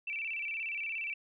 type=tone with vibrato; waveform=sine; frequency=2491 Hz; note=D#7; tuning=1 cent sharp; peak=-34 dBFS; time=0.07-1.14 s; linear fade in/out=5 ms; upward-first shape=square; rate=17 Hz; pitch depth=120 cents each way; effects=none